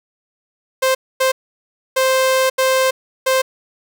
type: tone bursts at uneven times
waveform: sawtooth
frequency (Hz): 523.3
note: C5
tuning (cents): 0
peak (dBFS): -9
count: 5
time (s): 0.82-0.95 / 1.2-1.32 / 1.96-2.5 / 2.58-2.91 / 3.26-3.42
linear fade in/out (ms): 10
effects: none